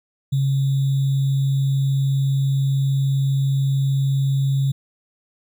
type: tone with sample-and-hold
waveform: sine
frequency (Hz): 136.5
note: C#3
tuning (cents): -26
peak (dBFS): -16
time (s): 0.32-4.72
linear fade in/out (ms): 10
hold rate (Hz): 3675
effects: none